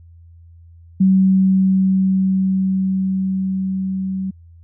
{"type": "tone with level ramp", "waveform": "sine", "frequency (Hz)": 190, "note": "F#3", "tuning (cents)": 46, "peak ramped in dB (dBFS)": [-9, -20], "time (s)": [1, 4.31], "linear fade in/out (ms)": 10, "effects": ["added 84 Hz sine -41 dBFS peak until 4.63 s"]}